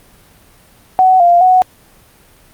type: tone with pitch steps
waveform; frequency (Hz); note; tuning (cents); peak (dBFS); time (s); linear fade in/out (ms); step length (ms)
sine; 748 / 696 / 740; F#5 / F5 / F#5; +19 / -6 / 0; -5; 0.99-1.62; 0; 210
effects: pink hiss -46 dBFS RMS until 2.53 s + Opus 32 kbps